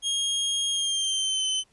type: tone with pitch glide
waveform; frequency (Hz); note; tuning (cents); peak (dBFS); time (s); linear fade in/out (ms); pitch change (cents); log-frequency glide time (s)
sawtooth; 3254 to 3054; G#7 to G7; -36 to -46; -21; 0.02-1.64; 50; -110; 0.71-1.45
effects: pink hiss -65 dBFS RMS until 1.72 s + resampled to 24000 Hz